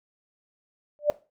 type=tone with exponential growth; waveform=sine; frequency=592 Hz; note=D5; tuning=14 cents sharp; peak=-13 dBFS; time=0.99-1.1 s; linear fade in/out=0 ms; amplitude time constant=22 ms; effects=noise-tail reverb RT60 0.3 s tail -18 dB re dry